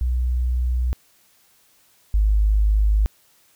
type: tone pair in turn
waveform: sine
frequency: 61.74 / 52.05 Hz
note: B1 / G#1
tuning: 0 / +5 cents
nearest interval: minor third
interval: 295 cents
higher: first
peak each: -18 / -14 dBFS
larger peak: second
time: 0.01-0.93 / 2.14-3.06 s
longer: neither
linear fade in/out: 0 ms
effects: white hiss -58 dBFS RMS until 3.55 s